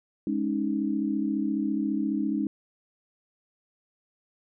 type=chord; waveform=sine; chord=Ab suspended fourth; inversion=none; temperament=just; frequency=207.7 / 276.9 / 311.5 Hz; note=Ab3 / Db4 / Eb4; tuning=0 / -2 / +2 cents; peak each=-29 dBFS; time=0.27-2.47 s; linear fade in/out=2 ms; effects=none